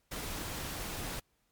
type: noise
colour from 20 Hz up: pink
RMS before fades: -39 dBFS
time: 0.11-1.2 s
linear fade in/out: 10 ms
effects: pink hiss -75 dBFS RMS until 1.51 s + MP3 96 kbps